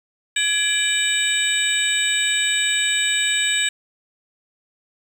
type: tone cluster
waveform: sine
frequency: 1686 / 2349 / 2991 / 3719 / 7940 Hz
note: G#6 / D7 / F#7 / A#7 / B8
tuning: +26 / 0 / +18 / -5 / +8 cents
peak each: -24 dBFS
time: 0.36-3.69 s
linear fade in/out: 5 ms
effects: 7-bit